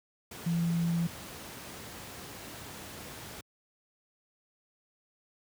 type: tone in noise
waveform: sine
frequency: 169 Hz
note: E3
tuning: 43 cents sharp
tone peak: -26 dBFS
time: 0.46-1.07 s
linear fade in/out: 5 ms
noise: pink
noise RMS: -44 dBFS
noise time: 0.31-3.41 s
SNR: +15 dB
effects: high-pass 80 Hz 12 dB/octave